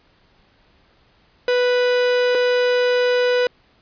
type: tone pair in turn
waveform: 45% pulse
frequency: 493.9 / 493.9 Hz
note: B4 / B4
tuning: 0 / 0 cents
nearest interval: unison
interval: 0 cents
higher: neither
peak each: -15 dBFS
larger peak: neither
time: 1.48-2.35 / 2.35-3.47 s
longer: second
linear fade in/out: 2 ms
effects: pink hiss -57 dBFS RMS until 3.81 s + resampled to 11025 Hz